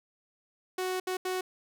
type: tone bursts at uneven times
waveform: sawtooth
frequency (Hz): 370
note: F#4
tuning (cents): 0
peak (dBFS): -26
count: 3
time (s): 0.78-1 / 1.07-1.17 / 1.25-1.41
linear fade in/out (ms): 5
effects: none